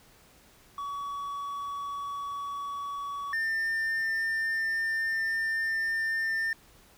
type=tone pair in turn; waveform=triangle; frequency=1131 / 1799.1 Hz; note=C#6 / A6; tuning=+34 / +38 cents; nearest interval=minor sixth; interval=804 cents; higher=second; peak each=-31 / -25 dBFS; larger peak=second; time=0.78-3.33 / 3.33-6.53 s; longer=second; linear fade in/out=2 ms; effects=pink hiss -58 dBFS RMS until 6.97 s